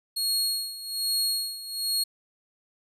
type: tone with tremolo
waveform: sawtooth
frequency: 4303 Hz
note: C8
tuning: 48 cents sharp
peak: -20 dBFS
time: 0.16-2.04 s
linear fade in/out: 10 ms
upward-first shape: sine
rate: 1.2 Hz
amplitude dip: 80%
effects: resampled to 32000 Hz